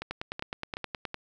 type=two click trains; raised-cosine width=0.3 ms; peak=-19 / -17 dBFS; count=4 / 10; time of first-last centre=0.02-1.144 / 0.11-1.052 s; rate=2.67 / 9.55 Hz; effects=none